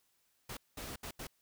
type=noise bursts at uneven times; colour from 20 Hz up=pink; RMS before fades=-44 dBFS; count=4; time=0.49-0.57 / 0.77-0.96 / 1.03-1.11 / 1.19-1.27 s; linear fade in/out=5 ms; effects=white hiss -75 dBFS RMS until 1.41 s